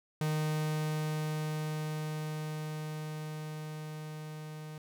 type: tone with level ramp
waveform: 45% pulse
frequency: 154.2 Hz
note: D#3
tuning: 15 cents flat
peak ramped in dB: -29 to -42 dBFS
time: 0.21-4.78 s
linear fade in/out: 2 ms
effects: none